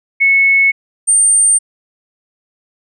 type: tone pair in turn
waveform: sine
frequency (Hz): 2200 / 8800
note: C#7 / C#9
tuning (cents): -14 / -14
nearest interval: 2 octaves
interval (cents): 2400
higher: second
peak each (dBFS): -7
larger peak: neither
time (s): 0.2-0.72 / 1.07-1.59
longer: neither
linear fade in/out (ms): 20
effects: none